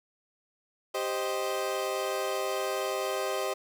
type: chord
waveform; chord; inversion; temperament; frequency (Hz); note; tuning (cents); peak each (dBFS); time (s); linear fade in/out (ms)
30% pulse; C minor; second; equal; 392 / 523.3 / 622.3; G4 / C5 / Eb5; 0 / 0 / 0; -31; 0.94-3.54; 10
effects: none